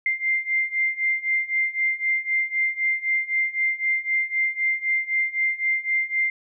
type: beating tone pair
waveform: sine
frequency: 2093 / 2096.9 Hz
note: C7 / C7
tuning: 0 / +3 cents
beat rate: 3.9 Hz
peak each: -25 / -23 dBFS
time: 0.06-6.3 s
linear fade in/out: 2 ms
effects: none